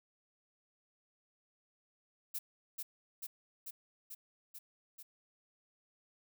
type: noise with echo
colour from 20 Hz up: violet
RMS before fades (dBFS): -39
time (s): 2.34-2.39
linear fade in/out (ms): 10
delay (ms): 440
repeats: 6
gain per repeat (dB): -2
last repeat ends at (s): 5.03
effects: none